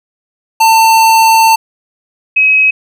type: tone pair in turn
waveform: square / sine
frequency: 896 / 2548 Hz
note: A5 / D#7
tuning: +31 / +41 cents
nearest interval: octave + tritone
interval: 1810 cents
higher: second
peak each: -5 dBFS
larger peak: neither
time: 0.6-1.56 / 2.36-2.71 s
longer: first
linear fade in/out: 10 ms
effects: none